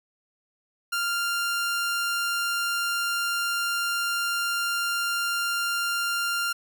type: tone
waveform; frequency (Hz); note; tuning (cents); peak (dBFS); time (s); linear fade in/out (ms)
sawtooth; 1394; F6; -4; -21; 0.92-6.53; 10
effects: none